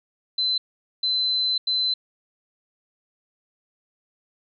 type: tone bursts at uneven times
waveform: sine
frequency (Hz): 4050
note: B7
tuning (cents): +43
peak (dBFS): -20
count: 3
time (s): 0.38-0.58 / 1.03-1.58 / 1.67-1.94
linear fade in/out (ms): 5
effects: none